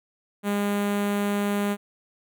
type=tone with notch filter; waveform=sawtooth; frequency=203.5 Hz; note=G#3; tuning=35 cents flat; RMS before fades=-25 dBFS; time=0.43-1.77 s; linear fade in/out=50 ms; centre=5100 Hz; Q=1.2; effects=none